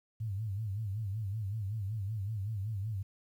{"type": "tone with vibrato", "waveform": "sine", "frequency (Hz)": 103.83, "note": "G#2", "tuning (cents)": 0, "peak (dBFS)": -33, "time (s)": [0.2, 3.03], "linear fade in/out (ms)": 10, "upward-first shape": "sine", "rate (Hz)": 5.3, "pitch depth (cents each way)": 150, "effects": ["11-bit"]}